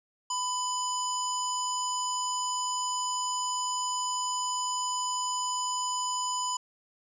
square tone with low-pass filter, 999 Hz, B5, 20 cents sharp, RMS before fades -31 dBFS, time 0.3-6.57 s, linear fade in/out 5 ms, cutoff 6800 Hz, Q 5.4, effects none

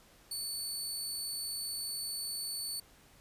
20% pulse tone, 4475 Hz, C#8, 16 cents sharp, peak -30 dBFS, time 0.31-2.8 s, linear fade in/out 5 ms, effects pink hiss -61 dBFS RMS until 3.2 s + resampled to 32000 Hz

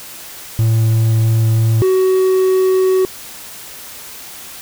triangle tone pair in turn, 112.1 / 375.2 Hz, A2 / F#4, +33 / +24 cents, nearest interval octave + major sixth, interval 2091 cents, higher second, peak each -8 dBFS, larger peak neither, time 0.59-1.82 / 1.82-3.05 s, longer neither, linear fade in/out 0 ms, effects white hiss -33 dBFS RMS until 4.61 s

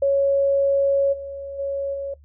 sine tone with level steps, 554.4 Hz, C#5, in tune, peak -15 / -29 / -22 / -25 dBFS, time 0.02-2.14 s, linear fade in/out 5 ms, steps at 1.12 / 1.58 / 1.93 s, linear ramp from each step 20 ms, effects noise-tail reverb RT60 0.1 s tail -19 dB re dry + added 72 Hz sine -47 dBFS peak until 2.24 s

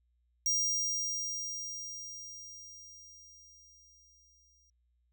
square tone with exponential decay, 5700 Hz, F8, 34 cents sharp, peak -27 dBFS, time 0.46-4.7 s, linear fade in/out 2 ms, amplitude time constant 920 ms, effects added 60 Hz sine -70 dBFS peak until 5.12 s

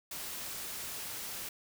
white noise, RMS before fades -41 dBFS, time 0.11-1.49 s, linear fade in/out 5 ms, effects none

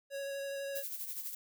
square tone with vibrato, 554.4 Hz, C#5, in tune, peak -38 dBFS, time 0.1-0.84 s, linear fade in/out 50 ms, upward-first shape square, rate 12 Hz, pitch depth 8 cents each way
violet noise with tremolo, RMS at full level -39 dBFS, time 0.75-1.35 s, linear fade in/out 5 ms, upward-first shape sine, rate 12 Hz, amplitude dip 55%
effects none

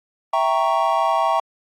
triangle chord, E diminished seventh, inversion none, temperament equal, 659.3 / 784 / 932.3 / 1108.7 Hz, E5 / G5 / Bb5 / Db6, 0 / 0 / 0 / 0 cents, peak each -20 dBFS, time 0.33-1.4 s, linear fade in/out 5 ms, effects AAC 64 kbps

